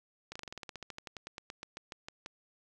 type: slowing click train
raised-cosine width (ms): 0.2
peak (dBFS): -25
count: 23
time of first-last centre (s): 0.32-2.261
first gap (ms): 35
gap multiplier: 1.08
effects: none